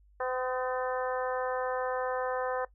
harmonic tone with a mistuned harmonic, 255.2 Hz, C4, 43 cents flat, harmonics 2 / 3 / 4 / 5 / 6 / 7, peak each -32 / -36 / -38 / -40 / -42 / -43 dBFS, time 0.2-2.65 s, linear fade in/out 5 ms, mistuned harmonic 5, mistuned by -27 cents, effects noise-tail reverb RT60 0.1 s tail -18 dB re dry + added 50 Hz sine -58 dBFS peak until 2.74 s

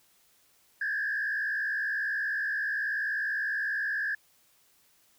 sine tone with frequency modulation, 1670 Hz, G#6, 9 cents sharp, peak -27 dBFS, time 0.81-4.15 s, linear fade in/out 5 ms, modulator 60.6 Hz, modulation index 1.4, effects tanh soft clip ceiling -23 dBFS + white hiss -65 dBFS RMS until 5.18 s

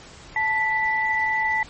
sine tone pair together, 876.4 / 1975.5 Hz, A5 / B6, -7 / 0 cents, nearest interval octave + major second, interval 1407 cents, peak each -24 / -21 dBFS, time 0.36-1.63 s, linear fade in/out 2 ms, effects pink hiss -44 dBFS RMS until 1.69 s + MP3 32 kbps

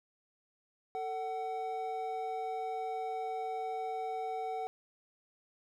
triangle tone pair together, 446.5 / 751 Hz, A4 / F#5, +25 / +26 cents, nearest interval major sixth, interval 901 cents, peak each -38 / -34 dBFS, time 0.95-4.67 s, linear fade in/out 0 ms, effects none

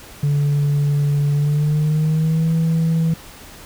sine tone with pitch glide, 144.4 to 163.02 Hz, D3 to E3, -29 to -19 cents, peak -12 dBFS, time 0.23-3.14 s, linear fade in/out 5 ms, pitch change +210 cents, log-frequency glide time 1.32-2.51 s, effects tanh soft clip ceiling -13 dBFS + pink hiss -40 dBFS RMS until 3.65 s

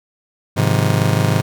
40% pulse chord, F minor seventh, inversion first, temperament just, 104.77 / 130.96 / 157.15 / 174.61 Hz, Ab2 / C3 / Eb3 / F3, +16 / +2 / +18 / 0 cents, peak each -17 / -17 / -20 / -21 dBFS, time 0.56-1.42 s, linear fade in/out 20 ms, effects none

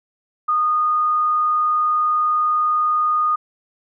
sine tone, 1230 Hz, D#6, 20 cents flat, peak -15 dBFS, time 0.48-3.36 s, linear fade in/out 10 ms, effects none

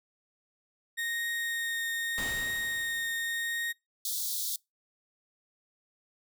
35% pulse tone with vibrato, 1855 Hz, A#6, 9 cents flat, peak -29 dBFS, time 0.97-3.73 s, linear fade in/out 20 ms, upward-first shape triangle, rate 0.81 Hz, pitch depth 10 cents each way
pink noise with exponential decay, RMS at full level -37 dBFS, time 2.18-3.7 s, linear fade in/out 0 ms, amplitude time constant 330 ms
white high-pass noise, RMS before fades -33 dBFS, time 4.05-4.56 s, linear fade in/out 2 ms, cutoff 3400 Hz, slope 96 dB/octave
effects noise-tail reverb RT60 0.2 s tail -25 dB re dry

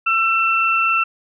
sine tone pair together, 1338 / 2686 Hz, E6 / E7, +25 / +32 cents, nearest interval octave, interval 1207 cents, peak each -17 dBFS, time 0.06-1.04 s, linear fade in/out 10 ms, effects none

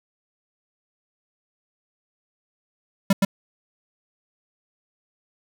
square tone with echo, 196 Hz, G3, in tune, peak -14 dBFS, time 3.1-3.13 s, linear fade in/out 5 ms, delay 120 ms, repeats 1, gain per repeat -2 dB, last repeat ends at 3.25 s, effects none

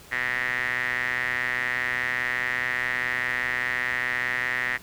sawtooth tone with band-pass filter, 124.9 Hz, B2, 20 cents sharp, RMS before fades -27 dBFS, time 0.11-4.78 s, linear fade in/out 20 ms, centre 1900 Hz, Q 9, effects pink hiss -48 dBFS RMS until 4.82 s

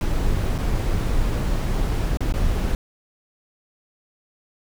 brown noise with dropouts, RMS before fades -21 dBFS, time 0.01-2.75 s, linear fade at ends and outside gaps 1 ms, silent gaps 0.58-0.586 / 2.172-2.206 / 2.324-2.339 s, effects none

